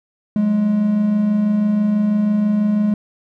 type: tone pair together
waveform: triangle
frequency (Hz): 183.89 / 210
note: F#3 / G#3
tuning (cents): -10 / +19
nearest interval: major second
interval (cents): 229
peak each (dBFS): -23 / -12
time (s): 0.36-2.94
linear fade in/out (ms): 2
effects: none